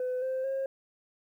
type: tone with pitch steps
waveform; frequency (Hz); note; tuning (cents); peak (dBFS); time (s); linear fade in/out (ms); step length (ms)
sine; 505 / 521 / 537.5; B4 / C5 / C5; +39 / -7 / +47; -27; 0-0.66; 2; 220
effects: tanh soft clip ceiling -27 dBFS + 11-bit